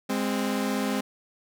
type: tone pair together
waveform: sawtooth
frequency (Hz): 205.5 / 261.4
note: G#3 / C4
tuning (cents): -18 / -1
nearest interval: major third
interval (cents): 417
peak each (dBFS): -24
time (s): 0.09-1.01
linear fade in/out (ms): 10
effects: none